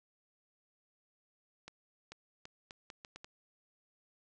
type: accelerating click train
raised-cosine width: 0.2 ms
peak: -30 dBFS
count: 8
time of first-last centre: 1.68-3.245 s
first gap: 440 ms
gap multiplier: 0.76
effects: resampled to 22050 Hz